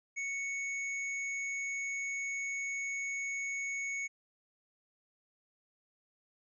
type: tone with tanh clipping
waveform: sine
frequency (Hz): 2217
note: C#7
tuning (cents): 0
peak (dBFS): -36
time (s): 0.16-4.08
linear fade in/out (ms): 20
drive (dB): 18
effects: resampled to 22050 Hz